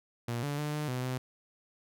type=tone with pitch steps; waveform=sawtooth; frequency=118.7 / 144.4 / 149.2 / 150.5 / 126.3 / 128.1 Hz; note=A#2 / D3 / D3 / D3 / B2 / C3; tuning=+32 / -29 / +28 / +43 / +39 / -36 cents; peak=-28 dBFS; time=0.28-1.18 s; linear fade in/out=5 ms; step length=150 ms; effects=none